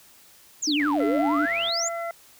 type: exponential two-way sweep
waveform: sine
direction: down then up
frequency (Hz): 7459 to 392.4 to 7459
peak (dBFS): -24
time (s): 0.62-1.89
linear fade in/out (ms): 10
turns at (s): 1.05
type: tone with vibrato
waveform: sine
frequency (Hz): 293.9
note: D4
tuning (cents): +1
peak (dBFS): -22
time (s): 0.67-1.46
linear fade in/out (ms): 10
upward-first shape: triangle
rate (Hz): 11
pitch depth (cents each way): 67
type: click train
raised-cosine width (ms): 0.3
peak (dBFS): -25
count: 88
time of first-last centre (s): 0.8-1.693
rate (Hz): 97.4
type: harmonic tone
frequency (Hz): 676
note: E5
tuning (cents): +43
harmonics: 1 / 2 / 3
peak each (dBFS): -29 / -35 / -38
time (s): 1-2.11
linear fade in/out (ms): 2
effects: white hiss -53 dBFS RMS until 2.39 s